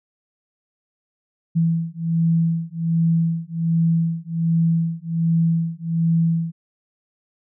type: beating tone pair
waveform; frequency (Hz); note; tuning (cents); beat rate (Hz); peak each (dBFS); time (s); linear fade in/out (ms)
sine; 164.81 / 166.11; E3 / E3; 0 / +14; 1.3; -20; 1.55-6.52; 20
effects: none